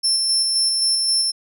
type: tone with tremolo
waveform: 35% pulse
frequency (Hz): 5360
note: E8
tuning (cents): +28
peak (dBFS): -13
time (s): 0.03-1.32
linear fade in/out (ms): 20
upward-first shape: square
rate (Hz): 3.8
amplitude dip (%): 25
effects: none